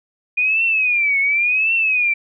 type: tone with vibrato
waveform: sine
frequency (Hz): 2441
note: D#7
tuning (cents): -34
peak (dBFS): -14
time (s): 0.37-2.14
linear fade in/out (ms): 10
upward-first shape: triangle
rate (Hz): 0.91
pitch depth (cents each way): 190
effects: none